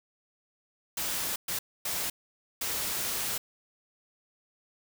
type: noise bursts at uneven times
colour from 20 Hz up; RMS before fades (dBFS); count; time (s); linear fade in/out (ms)
white; -32; 4; 0.97-1.36 / 1.48-1.59 / 1.85-2.1 / 2.61-3.38; 5
effects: none